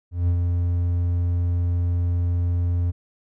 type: tone with ADSR envelope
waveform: triangle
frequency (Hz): 87.31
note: F2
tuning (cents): 0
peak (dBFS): -14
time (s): 0.11-2.92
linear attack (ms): 170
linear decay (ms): 77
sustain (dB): -3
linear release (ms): 23
effects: none